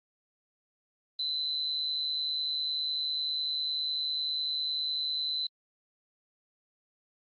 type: tone with amplitude modulation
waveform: sine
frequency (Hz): 4023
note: B7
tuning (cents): +31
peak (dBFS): -26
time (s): 1.19-5.47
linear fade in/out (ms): 5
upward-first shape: sine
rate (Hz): 150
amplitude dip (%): 70
effects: AAC 32 kbps